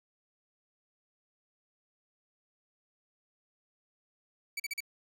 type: tone bursts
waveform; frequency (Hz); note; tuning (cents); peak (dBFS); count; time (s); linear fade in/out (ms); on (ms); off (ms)
sawtooth; 2287; D7; -47; -30; 4; 4.57-4.805; 5; 28; 41
effects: none